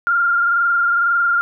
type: tone with frequency modulation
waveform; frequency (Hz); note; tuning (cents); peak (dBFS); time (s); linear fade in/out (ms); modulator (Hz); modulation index
sine; 1396.9; F6; 0; -13; 0.07-1.41; 0; 22; 1.2
effects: none